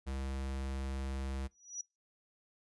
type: tone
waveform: square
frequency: 67 Hz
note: C2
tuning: 42 cents sharp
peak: -37 dBFS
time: 0.06-1.48 s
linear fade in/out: 20 ms
type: tone with exponential growth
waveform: sine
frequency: 5840 Hz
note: F#8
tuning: 24 cents flat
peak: -35 dBFS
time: 1.51-1.81 s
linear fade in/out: 2 ms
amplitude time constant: 65 ms
effects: noise-tail reverb RT60 0.2 s tail -23 dB re dry + resampled to 24000 Hz